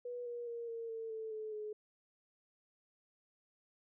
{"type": "tone with pitch steps", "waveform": "sine", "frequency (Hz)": [487.5, 478, 468.7, 459.6, 450.7, 441.9, 433.3, 424.9], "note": ["B4", "A#4", "A#4", "A#4", "A4", "A4", "A4", "G#4"], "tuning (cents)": [-23, 43, 9, -25, 42, 7, -27, 40], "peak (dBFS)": -40, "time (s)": [0.05, 1.73], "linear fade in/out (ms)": 5, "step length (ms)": 210, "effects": []}